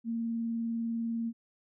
sine tone with vibrato, 230 Hz, A#3, 23 cents flat, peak -30 dBFS, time 0.04-1.33 s, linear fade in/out 50 ms, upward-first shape triangle, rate 20 Hz, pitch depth 31 cents each way, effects none

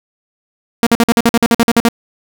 sawtooth tone bursts, 233.1 Hz, A#3, in tune, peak -3 dBFS, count 13, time 0.83-1.886 s, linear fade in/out 0 ms, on 36 ms, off 49 ms, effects none

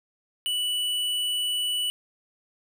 sine tone with tanh clipping, 2960 Hz, F#7, in tune, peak -26 dBFS, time 0.46-1.9 s, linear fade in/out 0 ms, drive 14 dB, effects none

